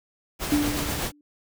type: noise with tremolo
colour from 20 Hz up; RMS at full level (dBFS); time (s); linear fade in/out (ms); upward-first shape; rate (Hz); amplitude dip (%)
pink; -27; 0.39-1.12; 50; triangle; 8.1; 35
type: tone with exponential decay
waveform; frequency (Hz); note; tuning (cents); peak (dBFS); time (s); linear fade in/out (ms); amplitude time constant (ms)
sine; 293.7; D4; 0; -17; 0.52-1.21; 2; 150
effects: none